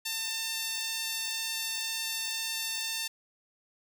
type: tone with high-pass filter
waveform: sawtooth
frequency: 898 Hz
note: A5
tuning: 35 cents sharp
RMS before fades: -34 dBFS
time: 0.05-3.08 s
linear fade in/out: 10 ms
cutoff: 3400 Hz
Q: 0.97
effects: none